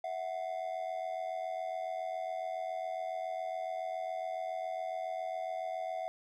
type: ring-modulated tone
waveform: triangle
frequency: 698.5 Hz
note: F5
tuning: in tune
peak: -30 dBFS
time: 0.04-6.08 s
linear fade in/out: 0 ms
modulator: 43.6 Hz
effects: none